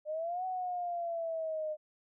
sine exponential two-way sweep, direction up then down, 598 to 750 to 609 Hz, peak -33 dBFS, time 0.05-1.77 s, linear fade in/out 50 ms, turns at 0.45 s, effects none

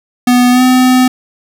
square tone with pitch glide, 246.9 to 254.4 Hz, B3 to C4, 0 to -48 cents, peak -6 dBFS, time 0.27-1.08 s, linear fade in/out 5 ms, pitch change +52 cents, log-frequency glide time 0.51-0.62 s, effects none

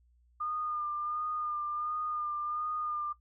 sine tone with vibrato, 1212 Hz, D#6, 46 cents flat, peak -32 dBFS, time 0.4-3.13 s, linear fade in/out 10 ms, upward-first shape sine, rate 1.4 Hz, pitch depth 28 cents each way, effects noise-tail reverb RT60 0.1 s tail -18 dB re dry + added 60 Hz sine -63 dBFS peak until 3.2 s

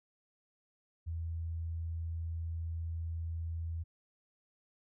sine tone, 82.6 Hz, E2, 4 cents sharp, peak -35 dBFS, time 1.06-3.84 s, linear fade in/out 20 ms, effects none

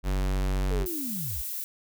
square tone, 47.39 Hz, F#1, 42 cents sharp, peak -25 dBFS, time 0.03-0.87 s, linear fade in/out 50 ms
sine linear sweep, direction down, 458.9 to 43.65 Hz, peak -33 dBFS, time 0.7-1.42 s, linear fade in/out 10 ms
violet noise, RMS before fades -34 dBFS, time 0.86-1.64 s, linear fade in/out 0 ms
effects none

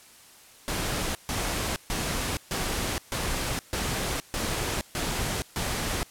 pink noise bursts, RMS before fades -29 dBFS, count 9, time 0.68-6.03 s, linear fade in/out 0 ms, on 470 ms, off 140 ms, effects white hiss -52 dBFS RMS until 6.1 s + low-pass 12000 Hz 12 dB/octave

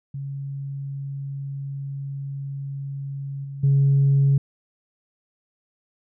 sine tone with level steps, 138.59 Hz, C#3, in tune, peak -28 / -31 / -13 dBFS, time 0.14-4.38 s, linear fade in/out 5 ms, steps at 3.44 / 3.63 s, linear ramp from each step 10 ms, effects tanh soft clip ceiling -11 dBFS

